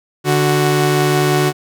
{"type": "tone pair together", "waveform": "sawtooth", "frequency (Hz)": [146.83, 370], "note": ["D3", "F#4"], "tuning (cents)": [0, 0], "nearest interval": "octave + major third", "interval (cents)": 1600, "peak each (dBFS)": -11, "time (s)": [0.24, 1.53], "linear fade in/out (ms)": 50, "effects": []}